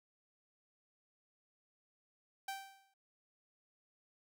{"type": "tone with exponential decay", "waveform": "sawtooth", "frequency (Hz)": 780, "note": "G5", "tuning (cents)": -9, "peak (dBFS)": -34, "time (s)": [2.48, 2.94], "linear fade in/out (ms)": 5, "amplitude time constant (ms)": 99, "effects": []}